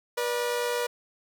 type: tone pair together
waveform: sawtooth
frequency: 483.6 / 592 Hz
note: B4 / D5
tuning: -36 / +14 cents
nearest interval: major third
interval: 350 cents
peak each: -23 / -30 dBFS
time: 0.17-0.87 s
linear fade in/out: 10 ms
effects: none